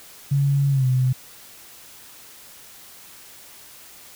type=tone with pitch glide; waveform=sine; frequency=140 to 128.38 Hz; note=C#3 to C3; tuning=+18 to -32 cents; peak=-16 dBFS; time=0.31-1.13 s; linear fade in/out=10 ms; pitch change=-150 cents; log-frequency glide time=0.7-0.86 s; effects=white hiss -45 dBFS RMS until 4.15 s